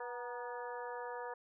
harmonic tone with a mistuned harmonic, 244.5 Hz, B3, 17 cents flat, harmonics 2 / 3 / 4 / 5 / 6 / 7, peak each -44 / -49 / -45 / -52 / -54 / -51 dBFS, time 0-1.34 s, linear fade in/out 5 ms, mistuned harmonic 4, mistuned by -53 cents, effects none

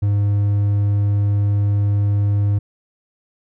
triangle tone, 101.9 Hz, G#2, 32 cents flat, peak -12 dBFS, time 0.02-2.59 s, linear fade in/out 10 ms, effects none

